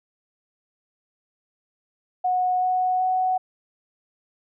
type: tone with pitch steps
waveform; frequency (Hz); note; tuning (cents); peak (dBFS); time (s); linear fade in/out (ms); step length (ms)
sine; 732 / 737.5 / 743.1; F#5 / F#5 / F#5; -19 / -6 / +7; -19; 2.24-3.38; 10; 380
effects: none